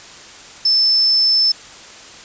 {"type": "tone", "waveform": "sine", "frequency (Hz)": 5274, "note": "E8", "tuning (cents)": 0, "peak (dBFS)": -11, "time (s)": [0.65, 1.52], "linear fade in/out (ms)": 5, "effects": ["white hiss -38 dBFS RMS until 2.24 s", "resampled to 16000 Hz"]}